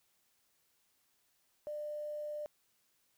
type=tone with quantisation; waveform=sine; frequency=597 Hz; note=D5; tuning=28 cents sharp; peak=-38 dBFS; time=1.67-2.46 s; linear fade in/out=0 ms; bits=11; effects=white hiss -75 dBFS RMS until 3.17 s